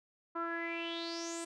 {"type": "tone with low-pass filter sweep", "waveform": "sawtooth", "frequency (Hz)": 335.2, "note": "E4", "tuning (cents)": 29, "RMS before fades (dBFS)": -39, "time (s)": [0.35, 1.45], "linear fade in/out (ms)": 10, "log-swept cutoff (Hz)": [1200, 8600], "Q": 7.7, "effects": []}